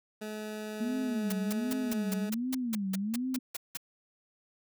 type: tone with pitch glide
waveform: 20% pulse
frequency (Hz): 213.9 to 212.5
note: A3 to G#3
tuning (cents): -49 to +40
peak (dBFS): -32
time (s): 0.21-2.3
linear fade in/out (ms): 10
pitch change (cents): -11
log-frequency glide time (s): 0.75-1.61
type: tone with vibrato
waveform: sine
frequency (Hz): 222.5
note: A3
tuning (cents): +20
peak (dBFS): -30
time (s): 0.8-3.39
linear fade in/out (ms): 10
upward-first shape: sine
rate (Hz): 1.3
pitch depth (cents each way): 270
type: noise bursts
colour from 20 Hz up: white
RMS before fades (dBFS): -36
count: 13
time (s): 1.3-3.772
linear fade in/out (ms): 5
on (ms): 24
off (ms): 180
effects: none